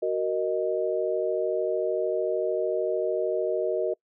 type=chord; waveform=sine; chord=D# minor; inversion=first; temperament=just; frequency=373.4 / 466.7 / 622.3 Hz; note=F#4 / A#4 / D#5; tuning=+16 / +2 / 0 cents; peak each=-28 dBFS; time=0.02-3.94 s; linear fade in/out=10 ms; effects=noise-tail reverb RT60 0.1 s tail -26 dB re dry